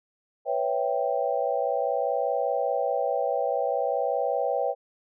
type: chord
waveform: sine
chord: C# half-diminished seventh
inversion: third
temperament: equal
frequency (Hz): 493.9 / 554.4 / 659.3 / 784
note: B4 / C#5 / E5 / G5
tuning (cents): 0 / 0 / 0 / 0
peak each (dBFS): -29 / -28 / -30 / -29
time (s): 0.45-4.75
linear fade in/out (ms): 50
effects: none